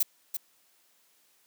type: noise with echo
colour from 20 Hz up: violet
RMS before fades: -24 dBFS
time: 0-0.03 s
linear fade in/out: 5 ms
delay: 340 ms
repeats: 1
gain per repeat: -8 dB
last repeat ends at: 0.37 s
effects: white hiss -66 dBFS RMS until 1.46 s + high-pass 200 Hz 12 dB/octave